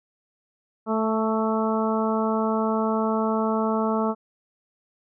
harmonic tone with a mistuned harmonic, 220 Hz, A3, in tune, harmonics 1 / 2 / 3 / 4 / 5 / 6, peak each -24 / -27 / -29 / -30 / -31 / -32 dBFS, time 0.86-4.15 s, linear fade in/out 50 ms, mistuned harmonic 5, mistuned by +18 cents, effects none

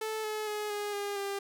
sawtooth tone with pitch steps, 436.9 / 428.9 / 421 / 413.3 / 405.8 / 398.3 Hz, A4 / A4 / G#4 / G#4 / G#4 / G4, -12 / -44 / +24 / -8 / -40 / +28 cents, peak -29 dBFS, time 0.01-1.39 s, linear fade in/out 5 ms, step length 230 ms, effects none

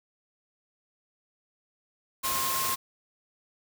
sine tone in noise, 1065 Hz, C6, 30 cents sharp, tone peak -31 dBFS, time 2.23-2.76 s, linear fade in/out 20 ms, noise white, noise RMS -30 dBFS, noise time 2.23-2.76 s, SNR -4 dB, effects none

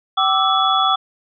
sine tone cluster, 767 / 1173 / 1317 / 3407 Hz, G5 / D6 / E6 / G#7, -38 / -2 / -2 / +44 cents, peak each -19 dBFS, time 0.17-0.96 s, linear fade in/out 10 ms, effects none

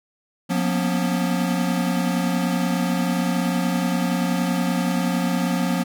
square tone cluster, 179.3 / 235.3 / 246 / 276.3 Hz, F3 / A#3 / B3 / C#4, +46 / +16 / -7 / -6 cents, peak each -23 / -29 / -27 / -29 dBFS, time 0.49-5.84 s, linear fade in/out 20 ms, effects none

